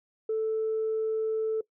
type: tone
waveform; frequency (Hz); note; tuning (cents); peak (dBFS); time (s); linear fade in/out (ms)
sine; 440; A4; 0; -24; 0.29-1.61; 5
effects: noise-tail reverb RT60 0.1 s tail -21 dB re dry + tanh soft clip ceiling -22 dBFS